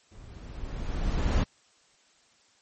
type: noise with level ramp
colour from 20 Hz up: brown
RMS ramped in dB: -48 to -21 dBFS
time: 0.11-1.44 s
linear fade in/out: 10 ms
effects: white hiss -63 dBFS RMS until 2.61 s + MP3 32 kbps